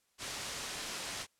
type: low-pass noise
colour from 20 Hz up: white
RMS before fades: -41 dBFS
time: 0.18-1.27 s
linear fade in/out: 50 ms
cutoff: 7200 Hz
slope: 12 dB/octave
effects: white hiss -75 dBFS RMS until 1.39 s + low-pass 11000 Hz 12 dB/octave